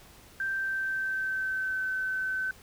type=tone with pitch glide; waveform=sine; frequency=1568 to 1526.9 Hz; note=G6 to G6; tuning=0 to -46 cents; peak=-28 dBFS; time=0.4-2.51 s; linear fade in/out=2 ms; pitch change=-46 cents; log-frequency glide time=0.51-1.87 s; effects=pink hiss -54 dBFS RMS until 2.62 s